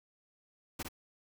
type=noise with echo; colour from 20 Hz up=pink; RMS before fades=-38 dBFS; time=0.79-0.83 s; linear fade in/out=10 ms; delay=56 ms; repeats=1; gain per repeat=-4 dB; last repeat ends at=0.886 s; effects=none